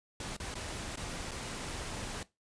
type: noise with dropouts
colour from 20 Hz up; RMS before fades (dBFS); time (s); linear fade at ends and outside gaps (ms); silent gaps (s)
pink; -40; 0.2-2.23; 2; 0.366-0.4 / 0.542-0.553 / 0.958-0.972 / 1.31-1.315
effects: noise-tail reverb RT60 0.2 s tail -18 dB re dry + resampled to 22050 Hz